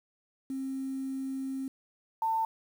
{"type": "tone pair in turn", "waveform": "sine", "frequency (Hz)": [267, 895], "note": ["C4", "A5"], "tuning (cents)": [35, 29], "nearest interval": "octave + major sixth", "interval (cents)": 2094, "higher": "second", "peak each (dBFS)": [-32, -26], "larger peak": "second", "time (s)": [[0.5, 1.68], [2.22, 2.45]], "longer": "first", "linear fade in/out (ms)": 2, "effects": ["9-bit"]}